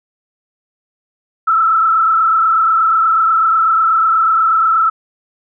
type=tone with frequency modulation; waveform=sine; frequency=1318 Hz; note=E6; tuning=1 cent flat; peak=-9 dBFS; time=1.47-4.9 s; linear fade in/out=10 ms; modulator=28.2 Hz; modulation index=1.4; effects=none